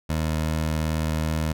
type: tone with vibrato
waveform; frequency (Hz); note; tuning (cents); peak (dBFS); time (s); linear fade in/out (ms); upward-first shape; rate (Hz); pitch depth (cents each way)
20% pulse; 78.6; D#2; +18; -18; 0.09-1.53; 10; triangle; 2.6; 10
effects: none